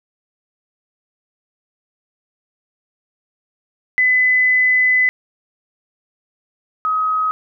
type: tone pair in turn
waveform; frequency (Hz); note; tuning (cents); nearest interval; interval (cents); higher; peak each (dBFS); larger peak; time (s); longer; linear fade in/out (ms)
sine; 2010 / 1266.2; B6 / D#6; +30 / +30; minor sixth; 800; first; -11 / -15; first; 3.98-5.09 / 6.85-7.31; first; 0
effects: none